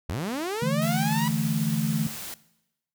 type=linear sweep; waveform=sawtooth; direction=up; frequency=65.41 to 987.8 Hz; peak=-24 dBFS; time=0.09-1.28 s; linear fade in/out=0 ms
type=chord; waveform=sine; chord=D suspended second; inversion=none; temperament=equal; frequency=146.83 / 164.81 / 220 Hz; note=D3 / E3 / A3; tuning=0 / 0 / 0 cents; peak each=-28 dBFS; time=0.62-2.07 s; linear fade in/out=5 ms
type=noise; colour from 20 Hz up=white; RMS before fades=-37 dBFS; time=0.82-2.34 s; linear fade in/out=0 ms
effects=noise-tail reverb RT60 0.9 s tail -19 dB re dry